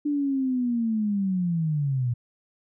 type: linear sweep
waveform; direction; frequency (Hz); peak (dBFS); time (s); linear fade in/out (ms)
sine; down; 296.2 to 117.3; -22; 0.05-2.14; 10
effects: none